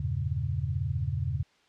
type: chord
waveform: sine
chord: E diminished seventh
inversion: none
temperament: equal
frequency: 82.41 / 98 / 116.54 / 138.59 Hz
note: E2 / G2 / Bb2 / Db3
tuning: 0 / 0 / 0 / 0 cents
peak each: -33 / -33 / -34 / -32 dBFS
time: 0-1.43 s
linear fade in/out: 5 ms
effects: white hiss -64 dBFS RMS until 1.68 s + low-pass 4000 Hz 12 dB/octave